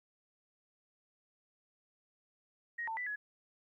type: tone with pitch steps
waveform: sine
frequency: 1878 / 894 / 1981 / 1687 Hz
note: A#6 / A5 / B6 / G#6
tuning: +12 / +27 / +5 / +27 cents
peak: -36 dBFS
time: 2.78-3.16 s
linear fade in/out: 10 ms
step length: 95 ms
effects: 13-bit